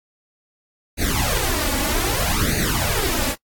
pink noise with flanger, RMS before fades -21 dBFS, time 0.97-3.36 s, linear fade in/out 50 ms, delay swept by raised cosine 0.46 to 3.56 ms, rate 0.63 Hz, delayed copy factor +1, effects noise-tail reverb RT60 0.1 s tail -24 dB re dry + AAC 64 kbps

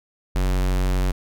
square tone, 46.25 Hz, F#1, in tune, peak -19 dBFS, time 0.35-1.12 s, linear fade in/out 10 ms, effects none

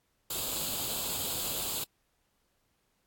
white noise with comb filter, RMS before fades -34 dBFS, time 0.3-1.84 s, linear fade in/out 5 ms, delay 0.26 ms, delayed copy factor +0.7, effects pink hiss -75 dBFS RMS until 3.06 s + AAC 64 kbps

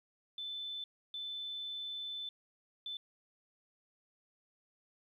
sine tone bursts at uneven times, 3520 Hz, A7, in tune, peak -39 dBFS, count 3, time 0.38-0.84 / 1.14-2.29 / 2.86-2.97 s, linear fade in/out 2 ms, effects 12-bit

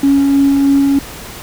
triangle tone with tremolo, 277.8 Hz, C#4, 4 cents sharp, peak -3 dBFS, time 0.03-0.99 s, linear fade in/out 5 ms, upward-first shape sine, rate 3.2 Hz, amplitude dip 30%, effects tanh soft clip ceiling -4 dBFS + pink hiss -30 dBFS RMS until 1.42 s

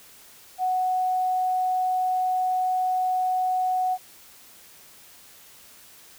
sine tone, 740 Hz, F#5, in tune, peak -21 dBFS, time 0.58-3.98 s, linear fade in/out 50 ms, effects white hiss -50 dBFS RMS until 6.18 s

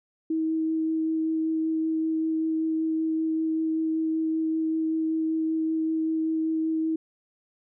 sine tone with vibrato, 319.5 Hz, D#4, 46 cents sharp, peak -23 dBFS, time 0.3-6.96 s, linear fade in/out 5 ms, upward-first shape sine, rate 5.2 Hz, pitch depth 8 cents each way, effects none

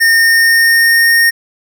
square tone with pitch glide, 1826 to 1845.1 Hz, A#6 to A#6, -36 to -18 cents, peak -7 dBFS, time 0-1.31 s, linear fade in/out 20 ms, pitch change +18 cents, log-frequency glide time 0.13-1.2 s, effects none

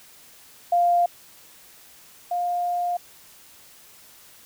sine tone pair in turn, 698.5 / 705.8 Hz, F5 / F5, 0 / +18 cents, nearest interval unison, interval 18 cents, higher second, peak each -16 / -22 dBFS, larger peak first, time 0.72-1.06 / 2.31-2.97 s, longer second, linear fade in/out 5 ms, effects white hiss -50 dBFS RMS until 4.45 s

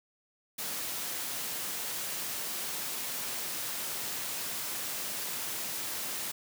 white high-pass noise, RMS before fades -36 dBFS, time 0.58-6.32 s, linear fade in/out 10 ms, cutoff 110 Hz, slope 12 dB/octave, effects none

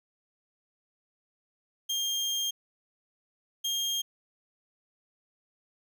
30% pulse tone pair in turn, 3207 / 3220 Hz, G7 / G7, +39 / +46 cents, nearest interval unison, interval 7 cents, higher second, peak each -25 dBFS, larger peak neither, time 1.89-2.51 / 3.64-4.02 s, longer first, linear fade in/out 10 ms, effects none

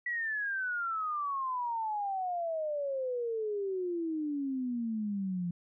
sine exponential sweep, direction down, 1958 to 171.2 Hz, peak -31 dBFS, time 0.06-5.51 s, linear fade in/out 5 ms, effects none

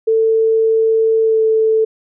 sine tone with pitch glide, 445.8 to 441.2 Hz, A4 to A4, +23 to +5 cents, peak -10 dBFS, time 0.07-1.85 s, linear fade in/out 10 ms, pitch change -18 cents, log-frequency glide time 1.21-1.42 s, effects none

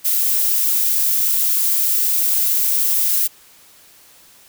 violet noise, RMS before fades -17 dBFS, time 0.04-3.28 s, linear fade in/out 20 ms, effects white hiss -48 dBFS RMS until 4.48 s

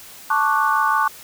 sine chord, D major seventh, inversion second, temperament equal, 880 / 1108.7 / 1174.7 / 1480 Hz, A5 / C#6 / D6 / F#6, 0 / 0 / 0 / 0 cents, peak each -21 / -20 / -21 / -22 dBFS, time 0.3-1.08 s, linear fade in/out 5 ms, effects white hiss -41 dBFS RMS until 1.23 s

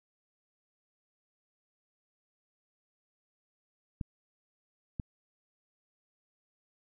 clicks, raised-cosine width 5 ms, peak -22 dBFS, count 2, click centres 4.012 / 4.998 s, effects none

